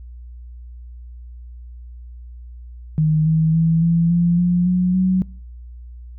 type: tone with pitch steps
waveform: sine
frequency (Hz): 155.56 / 159.56 / 163.67 / 167.88 / 172.21 / 176.64 / 181.19 / 185.85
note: D#3 / D#3 / E3 / E3 / F3 / F3 / F#3 / F#3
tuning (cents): 0 / +44 / -12 / +32 / -24 / +20 / -36 / +8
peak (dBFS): -13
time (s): 2.98-5.22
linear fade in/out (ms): 0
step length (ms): 280
effects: noise-tail reverb RT60 0.5 s tail -24 dB re dry + added 60 Hz sine -34 dBFS peak until 6.18 s